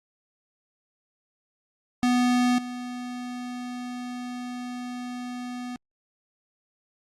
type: tone with level steps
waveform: square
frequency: 246.9 Hz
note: B3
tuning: in tune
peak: -20 / -33 dBFS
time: 2.03-5.76 s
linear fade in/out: 0 ms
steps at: 2.58 s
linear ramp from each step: 5 ms
effects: low-pass 8000 Hz 12 dB/octave + Opus 48 kbps